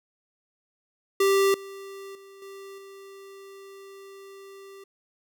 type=tone with level steps; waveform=square; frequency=392 Hz; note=G4; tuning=in tune; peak=-19 / -39 / -47 / -41 / -44 dBFS; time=1.2-4.84 s; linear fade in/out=5 ms; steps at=1.54 / 2.15 / 2.42 / 2.78 s; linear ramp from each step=2 ms; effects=none